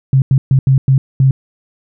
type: tone bursts at uneven times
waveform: sine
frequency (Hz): 133.6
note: C3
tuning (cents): +36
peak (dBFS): -6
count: 6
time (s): 0.13-0.22 / 0.31-0.38 / 0.51-0.59 / 0.67-0.78 / 0.88-0.98 / 1.2-1.31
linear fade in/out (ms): 2
effects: none